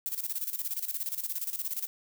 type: noise with tremolo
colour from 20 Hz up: violet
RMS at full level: -32 dBFS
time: 0.06-1.87 s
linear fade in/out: 0 ms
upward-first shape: square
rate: 17 Hz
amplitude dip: 75%
effects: none